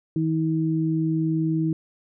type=tone pair together; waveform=sine; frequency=159.8 / 319.6 Hz; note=D#3 / D#4; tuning=+47 / +47 cents; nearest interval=octave; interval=1200 cents; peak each=-23 dBFS; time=0.16-1.73 s; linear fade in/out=2 ms; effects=none